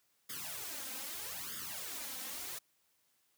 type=noise with flanger; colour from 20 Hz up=white; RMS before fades=-43 dBFS; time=0.29-2.59 s; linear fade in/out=10 ms; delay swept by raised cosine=0.59 to 3.89 ms; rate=0.79 Hz; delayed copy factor=+0.9; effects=white hiss -75 dBFS RMS until 3.37 s + high-pass 80 Hz 12 dB/octave